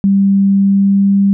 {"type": "tone with pitch glide", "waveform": "sine", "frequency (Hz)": [196.8, 198.05], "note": ["G3", "G3"], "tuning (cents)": [7, 18], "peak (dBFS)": -7, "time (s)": [0.04, 1.33], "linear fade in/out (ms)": 0, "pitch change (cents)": 11, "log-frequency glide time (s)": [0.54, 1.16], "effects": []}